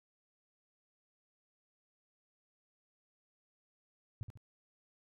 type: tone with echo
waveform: sine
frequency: 109.4 Hz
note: A2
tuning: 9 cents flat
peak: -36 dBFS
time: 4.21-4.23 s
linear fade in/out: 0 ms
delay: 72 ms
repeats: 2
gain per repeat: -7 dB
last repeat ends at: 4.374 s
effects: none